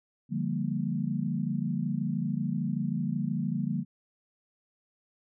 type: chord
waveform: sine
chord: G minor seventh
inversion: second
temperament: equal with one note detuned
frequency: 146.83 / 174.61 / 200 / 233.1 Hz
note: D3 / F3 / G3 / Bb3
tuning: 0 / 0 / +35 / 0 cents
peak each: -33 dBFS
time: 0.29-3.85 s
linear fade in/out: 50 ms
effects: none